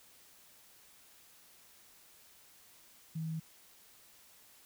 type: tone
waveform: sine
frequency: 160.4 Hz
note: E3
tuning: 47 cents flat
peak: -35 dBFS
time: 3.15-3.4 s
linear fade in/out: 10 ms
effects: white hiss -61 dBFS RMS until 4.65 s